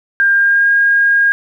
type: tone with pitch glide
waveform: sine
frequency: 1600 to 1625.1 Hz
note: G6 to G#6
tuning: +35 to -38 cents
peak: -8 dBFS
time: 0.2-1.32 s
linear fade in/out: 0 ms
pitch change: +27 cents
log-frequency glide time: 0.32-0.71 s
effects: 8-bit